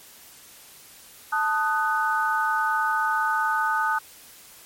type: chord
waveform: sine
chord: D# diminished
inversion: second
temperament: equal with one note detuned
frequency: 880 / 1244.5 / 1494.6 Hz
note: A5 / D#6 / F#6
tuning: 0 / 0 / +17 cents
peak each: -25 dBFS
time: 1.32-3.99 s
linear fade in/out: 10 ms
effects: white hiss -48 dBFS RMS until 4.65 s + MP3 64 kbps